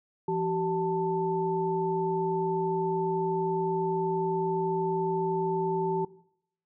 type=tone cluster; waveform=sine; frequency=169.3 / 382.8 / 886 Hz; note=E3 / G4 / A5; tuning=+46 / -41 / +12 cents; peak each=-33 / -28 / -31 dBFS; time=0.28-6.05 s; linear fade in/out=5 ms; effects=noise-tail reverb RT60 0.7 s tail -19 dB re dry